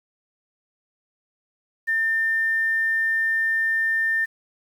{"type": "tone with quantisation", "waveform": "sine", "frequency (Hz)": 1800, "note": "A6", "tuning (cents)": 39, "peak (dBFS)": -19, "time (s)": [1.87, 4.26], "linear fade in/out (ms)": 20, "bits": 8, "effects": []}